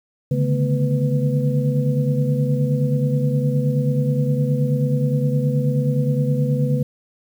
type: tone cluster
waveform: sine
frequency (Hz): 140.6 / 150.1 / 215.2 / 243.5 / 496.5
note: C#3 / D3 / A3 / B3 / B4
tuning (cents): +25 / +38 / -38 / -24 / +9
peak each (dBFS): -18 / -25 / -27 / -26 / -26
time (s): 0.31-6.83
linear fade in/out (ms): 5
effects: 8-bit